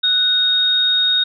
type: tone pair together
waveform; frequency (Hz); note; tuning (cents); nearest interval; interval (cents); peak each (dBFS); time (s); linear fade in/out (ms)
sine; 1480 / 3729; F#6 / A#7; 0 / 0; octave + major third; 1600; -24 / -13; 0.03-1.24; 10
effects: none